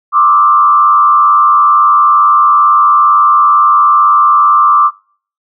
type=tone with frequency modulation; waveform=sine; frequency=1174.7 Hz; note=D6; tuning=in tune; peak=-4 dBFS; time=0.12-4.91 s; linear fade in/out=50 ms; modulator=97.8 Hz; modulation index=0.91; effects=noise-tail reverb RT60 0.5 s tail -25 dB re dry